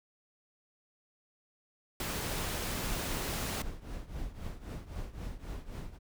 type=noise; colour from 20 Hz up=pink; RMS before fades=-36 dBFS; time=2-3.62 s; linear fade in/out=2 ms
type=noise with tremolo; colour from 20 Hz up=brown; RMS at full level=-37 dBFS; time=2.82-5.99 s; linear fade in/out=50 ms; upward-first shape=triangle; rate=3.8 Hz; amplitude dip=85%
effects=none